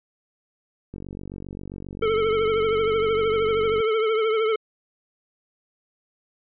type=click train; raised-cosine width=3 ms; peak=-23 dBFS; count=137; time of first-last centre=0.94-3.803 s; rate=47.5 Hz
type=tone with vibrato; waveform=square; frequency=440 Hz; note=A4; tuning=in tune; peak=-20 dBFS; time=2.02-4.56 s; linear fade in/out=5 ms; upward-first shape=triangle; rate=13 Hz; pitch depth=63 cents each way
effects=resampled to 8000 Hz